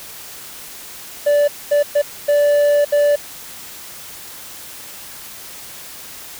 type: tone bursts at uneven times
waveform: triangle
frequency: 582 Hz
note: D5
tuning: 16 cents flat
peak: -9 dBFS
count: 5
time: 1.26-1.48 / 1.71-1.83 / 1.95-2.02 / 2.28-2.85 / 2.92-3.16 s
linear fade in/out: 10 ms
effects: white hiss -35 dBFS RMS until 6.39 s